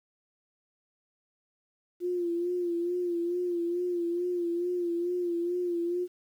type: tone with vibrato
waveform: sine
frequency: 349.2 Hz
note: F4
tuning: in tune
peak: -27 dBFS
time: 2-6.08 s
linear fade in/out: 50 ms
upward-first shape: sine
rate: 2.3 Hz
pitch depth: 46 cents each way
effects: 10-bit